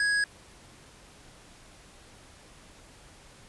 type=tone with tanh clipping; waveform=sine; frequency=1661.2 Hz; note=G#6; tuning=in tune; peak=-25 dBFS; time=0-0.24 s; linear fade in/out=2 ms; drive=18 dB; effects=pink hiss -53 dBFS RMS until 3.48 s + resampled to 24000 Hz